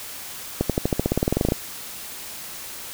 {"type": "accelerating click train", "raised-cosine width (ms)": 2, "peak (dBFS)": -6, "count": 17, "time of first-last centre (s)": [0.61, 1.521], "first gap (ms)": 87, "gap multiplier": 0.94, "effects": ["white hiss -36 dBFS RMS until 2.93 s"]}